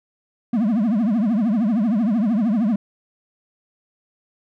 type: tone with vibrato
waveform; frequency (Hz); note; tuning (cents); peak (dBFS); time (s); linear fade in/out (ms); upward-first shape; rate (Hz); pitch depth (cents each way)
triangle; 220; A3; 0; -14; 0.53-2.76; 5; triangle; 13; 250
effects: none